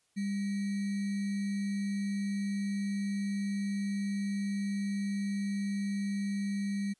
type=tone with sample-and-hold; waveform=sine; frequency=200 Hz; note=G3; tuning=35 cents sharp; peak=-30 dBFS; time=0.16-6.94 s; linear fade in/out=20 ms; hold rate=2100 Hz; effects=white hiss -73 dBFS RMS until 6.99 s + resampled to 24000 Hz